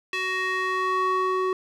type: tone with band-pass filter sweep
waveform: square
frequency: 373.4 Hz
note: F#4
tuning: 16 cents sharp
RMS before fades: -25 dBFS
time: 0.13-1.53 s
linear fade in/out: 2 ms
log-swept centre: 2500 to 750 Hz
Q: 2.1
effects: none